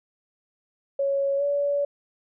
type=tone with pitch glide; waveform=sine; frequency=554.4 to 571 Hz; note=C#5 to D5; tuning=0 to -49 cents; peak=-21 dBFS; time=0.99-1.85 s; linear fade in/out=5 ms; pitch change=+51 cents; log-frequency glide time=1.37-1.43 s; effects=none